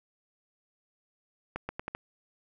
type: accelerating click train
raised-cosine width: 0.5 ms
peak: -19 dBFS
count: 5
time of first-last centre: 1.56-1.95 s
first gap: 130 ms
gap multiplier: 0.81
effects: none